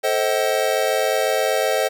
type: chord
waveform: square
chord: A diminished seventh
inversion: none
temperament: just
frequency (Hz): 440 / 528 / 633.6 / 760.3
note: A4 / C5 / Eb5 / Gb5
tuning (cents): 0 / +16 / +31 / +47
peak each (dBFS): -25 / -23 / -23 / -26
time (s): 0.03-1.89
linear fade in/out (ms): 20
effects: none